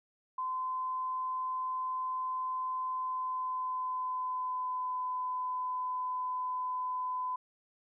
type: tone with pitch glide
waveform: sine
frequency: 1026 to 1009.5 Hz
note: C6 to B5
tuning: -34 to +38 cents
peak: -32 dBFS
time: 0.38-7.36 s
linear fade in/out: 5 ms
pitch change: -28 cents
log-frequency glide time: 2.9-4.99 s
effects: none